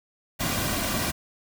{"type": "noise with comb filter", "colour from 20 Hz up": "pink", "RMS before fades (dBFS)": -27, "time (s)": [0.39, 1.12], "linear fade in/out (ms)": 20, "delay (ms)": 2.3, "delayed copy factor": -0.55, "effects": []}